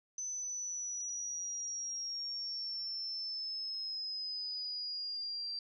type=linear sweep; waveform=sine; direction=down; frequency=6070 to 4699 Hz; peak=-37 dBFS; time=0.18-5.59 s; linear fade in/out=2 ms; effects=none